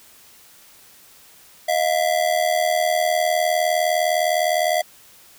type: ring-modulated tone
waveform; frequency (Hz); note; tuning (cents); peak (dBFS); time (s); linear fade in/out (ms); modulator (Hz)
square; 667; E5; +20; -15; 1.68-4.82; 10; 39.9
effects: white hiss -49 dBFS RMS until 5.38 s